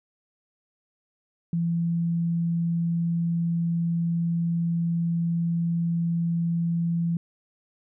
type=tone; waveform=sine; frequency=168.7 Hz; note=E3; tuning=40 cents sharp; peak=-22 dBFS; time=1.53-7.17 s; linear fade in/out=2 ms; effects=none